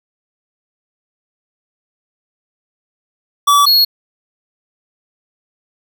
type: tone pair in turn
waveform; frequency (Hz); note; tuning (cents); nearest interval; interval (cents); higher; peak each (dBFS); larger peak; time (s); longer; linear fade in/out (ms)
square; 1150 / 4323; D6 / C#8; -37 / -44; octave + major seventh; 2293; second; -8; neither; 3.47-3.66 / 3.66-3.85; neither; 10
effects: none